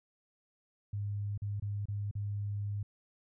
sine tone with dropouts, 102.2 Hz, G#2, 27 cents flat, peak -33 dBFS, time 0.93-2.83 s, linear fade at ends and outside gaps 5 ms, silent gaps 1.377-1.419 / 1.599-1.622 / 1.856-1.884 / 2.112-2.152 s, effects none

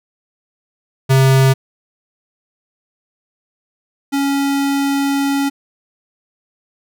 square tone pair in turn, 133.4 / 278.5 Hz, C3 / C#4, +34 / +8 cents, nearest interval octave + minor second, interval 1274 cents, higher second, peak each -9 / -15 dBFS, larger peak first, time 1.09-1.54 / 4.12-5.5 s, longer second, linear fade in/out 20 ms, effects none

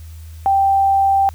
sine tone, 784 Hz, G5, in tune, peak -11 dBFS, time 0.46-1.29 s, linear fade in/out 0 ms, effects added 80 Hz sine -32 dBFS peak until 1.34 s + white hiss -49 dBFS RMS until 1.34 s

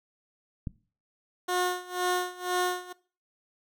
click, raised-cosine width 5 ms, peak -20 dBFS, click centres 0.672 s
15% pulse tone with tremolo, 360.8 Hz, F#4, 44 cents flat, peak -18 dBFS, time 1.48-2.93 s, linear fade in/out 10 ms, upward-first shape sine, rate 2 Hz, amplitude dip 90%
effects noise-tail reverb RT60 0.4 s tail -20 dB re dry

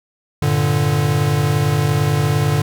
square chord, G minor, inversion none, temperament equal with one note detuned, 98 / 115.47 / 146.83 Hz, G2 / Bb2 / D3, 0 / -16 / 0 cents, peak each -22 / -21 / -17 dBFS, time 0.42-2.62 s, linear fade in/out 5 ms, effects none

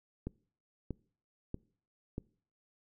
click train, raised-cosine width 3 ms, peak -24 dBFS, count 4, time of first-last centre 0.27-2.181 s, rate 1.57 Hz, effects noise-tail reverb RT60 0.5 s tail -24 dB re dry

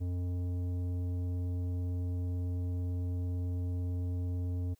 sine tone with tanh clipping, 89.1 Hz, F2, 35 cents sharp, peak -33 dBFS, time 0-4.75 s, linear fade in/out 20 ms, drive 11 dB, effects white hiss -73 dBFS RMS until 4.79 s

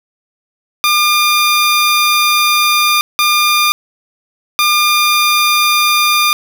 15% pulse tone bursts at uneven times, 1204 Hz, D6, 43 cents sharp, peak -3 dBFS, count 3, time 0.84-3.01 / 3.19-3.72 / 4.59-6.33 s, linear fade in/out 0 ms, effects none

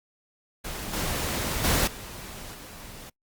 pink noise with level steps, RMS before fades -35 / -29 / -23 / -40 / -43 dBFS, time 0.64-3.1 s, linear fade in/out 10 ms, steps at 0.93 / 1.64 / 1.87 / 2.54 s, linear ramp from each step 5 ms, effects noise-tail reverb RT60 0.1 s tail -25 dB re dry + Opus 48 kbps

